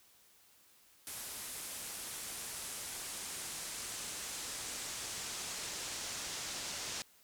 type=noise with band-pass filter sweep; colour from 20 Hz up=brown; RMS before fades=-43 dBFS; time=1.07-7.02 s; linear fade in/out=0 ms; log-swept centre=11000 to 6400 Hz; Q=1.2; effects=white hiss -65 dBFS RMS until 7.23 s

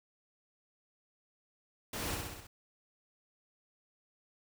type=noise with echo; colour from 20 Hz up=pink; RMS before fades=-39 dBFS; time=1.93-2.15 s; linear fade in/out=5 ms; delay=64 ms; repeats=5; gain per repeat=-3 dB; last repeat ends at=2.47 s; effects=none

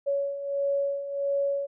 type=beating tone pair; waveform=sine; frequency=559 / 560.5 Hz; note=C#5 / C#5; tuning=+14 / +19 cents; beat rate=1.5 Hz; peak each=-32 / -26 dBFS; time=0.06-1.67 s; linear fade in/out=20 ms; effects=none

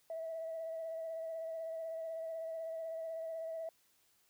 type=tone with vibrato; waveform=sine; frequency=651 Hz; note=E5; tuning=22 cents flat; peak=-38 dBFS; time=0.1-3.69 s; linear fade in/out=2 ms; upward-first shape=sine; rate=16 Hz; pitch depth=24 cents each way; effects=tanh soft clip ceiling -34 dBFS + white hiss -72 dBFS RMS until 4.29 s

